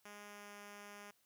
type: tone with pitch glide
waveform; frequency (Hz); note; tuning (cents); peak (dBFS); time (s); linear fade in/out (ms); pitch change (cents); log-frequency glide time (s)
5% pulse; 206.1 to 204.8; G#3 to G#3; -13 to -24; -40; 0.05-1.11; 5; -11; 0.25-0.51
effects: white hiss -75 dBFS RMS until 1.25 s + high-pass 60 Hz 12 dB/octave